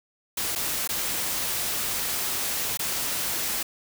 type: noise with dropouts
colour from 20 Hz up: white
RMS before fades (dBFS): -28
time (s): 0.37-3.63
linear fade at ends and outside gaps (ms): 5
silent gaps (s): 0.553-0.558 / 0.876-0.89 / 2.773-2.792
effects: none